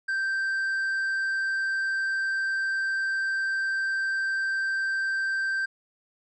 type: tone with vibrato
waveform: triangle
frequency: 1568 Hz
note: G6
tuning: in tune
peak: -23 dBFS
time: 0.08-5.66 s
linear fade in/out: 10 ms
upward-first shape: sine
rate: 20 Hz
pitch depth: 19 cents each way
effects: resampled to 22050 Hz